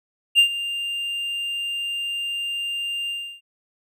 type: tone with ADSR envelope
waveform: triangle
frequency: 2796 Hz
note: F7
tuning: 1 cent sharp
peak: -8 dBFS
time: 0.35-3.41 s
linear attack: 38 ms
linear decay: 93 ms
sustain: -15 dB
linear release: 320 ms
effects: none